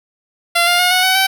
10% pulse tone with pitch steps, 688 / 703.3 / 718.9 / 734.8 / 751.1 / 767.8 Hz, F5 / F5 / F5 / F#5 / F#5 / G5, -26 / +12 / +50 / -12 / +26 / -36 cents, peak -3 dBFS, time 0.55-1.27 s, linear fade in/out 10 ms, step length 120 ms, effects none

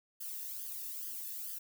violet noise with flanger, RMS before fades -42 dBFS, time 0.2-1.59 s, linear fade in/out 10 ms, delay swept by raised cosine 0.62 to 1.15 ms, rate 2.3 Hz, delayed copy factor +0.8, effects none

